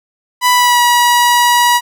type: tone with pitch glide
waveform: sawtooth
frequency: 991 to 965.6 Hz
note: B5 to B5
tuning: +6 to -39 cents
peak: -4 dBFS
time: 0.41-1.81 s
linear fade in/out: 50 ms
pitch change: -45 cents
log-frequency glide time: 0.52-0.8 s
effects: none